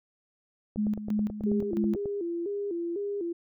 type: click train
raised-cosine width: 2 ms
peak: -24 dBFS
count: 13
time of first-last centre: 0.76-2.057 s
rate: 9.25 Hz
type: tone with tremolo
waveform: sine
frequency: 210.7 Hz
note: G#3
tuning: 25 cents sharp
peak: -24 dBFS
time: 0.77-1.97 s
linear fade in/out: 20 ms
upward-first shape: square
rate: 3 Hz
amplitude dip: 70%
type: tone with vibrato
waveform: sine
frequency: 371.7 Hz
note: F#4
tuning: 8 cents sharp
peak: -29 dBFS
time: 1.46-3.33 s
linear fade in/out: 10 ms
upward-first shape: square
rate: 2 Hz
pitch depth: 150 cents each way
effects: none